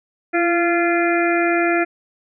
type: harmonic tone with a mistuned harmonic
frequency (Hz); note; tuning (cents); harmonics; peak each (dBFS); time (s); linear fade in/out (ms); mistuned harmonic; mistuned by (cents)
344.8; F4; -22; 1 / 2 / 4 / 5 / 6 / 7; -18 / -21 / -24 / -25 / -26 / -26; 0.33-1.85; 20; 1; -26
effects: none